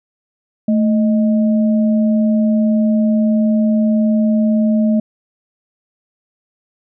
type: tone pair together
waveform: sine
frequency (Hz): 219.6 / 621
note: A3 / D#5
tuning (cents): -3 / -3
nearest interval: octave + tritone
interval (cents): 1800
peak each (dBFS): -11 / -22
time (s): 0.68-5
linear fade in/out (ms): 5
effects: none